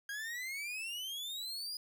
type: exponential sweep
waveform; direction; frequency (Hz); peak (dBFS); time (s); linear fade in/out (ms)
40% pulse; up; 1613 to 4985; -38; 0.09-1.77; 2
effects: none